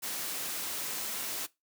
white noise, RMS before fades -36 dBFS, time 0.02-1.47 s, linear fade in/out 20 ms, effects noise-tail reverb RT60 0.2 s tail -20 dB re dry + high-pass 150 Hz 12 dB/octave

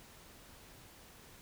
silence, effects pink hiss -57 dBFS RMS until 1.41 s

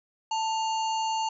harmonic tone with a mistuned harmonic, 885 Hz, A5, 10 cents sharp, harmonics 1 / 3 / 5 / 7 / 8, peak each -26 / -36 / -40 / -43 / -44 dBFS, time 0.31-1.29 s, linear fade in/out 5 ms, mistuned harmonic 3, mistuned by +100 cents, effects none

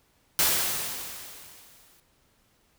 white noise with exponential decay, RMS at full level -21 dBFS, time 0.39-2 s, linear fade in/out 1 ms, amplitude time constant 350 ms, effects pink hiss -66 dBFS RMS until 2.78 s

